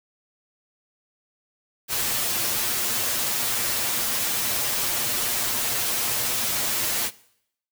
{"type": "noise with comb filter", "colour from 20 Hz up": "white", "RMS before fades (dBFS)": -25, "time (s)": [1.88, 7.11], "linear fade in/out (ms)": 50, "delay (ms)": 8.5, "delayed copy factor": 1, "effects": ["noise-tail reverb RT60 0.7 s tail -20 dB re dry"]}